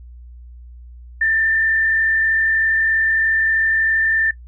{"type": "tone with frequency modulation", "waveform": "sine", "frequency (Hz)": 1786, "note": "A6", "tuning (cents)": 25, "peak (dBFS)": -14, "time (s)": [1.21, 4.31], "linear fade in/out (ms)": 5, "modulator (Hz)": 43.2, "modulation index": 0.46, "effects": ["noise-tail reverb RT60 0.1 s tail -20 dB re dry", "added 60 Hz sine -36 dBFS peak until 4.47 s"]}